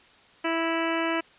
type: harmonic tone with a mistuned harmonic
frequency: 329.6 Hz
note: E4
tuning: in tune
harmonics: 1 / 2 / 3 / 4 / 5 / 6 / 7 / 8 / 9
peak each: -28 / -31 / -33 / -34 / -35 / -36 / -36 / -37 / -38 dBFS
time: 0.44-1.21 s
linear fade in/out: 10 ms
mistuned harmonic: 6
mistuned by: -17 cents
effects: white hiss -55 dBFS RMS until 1.38 s + resampled to 8000 Hz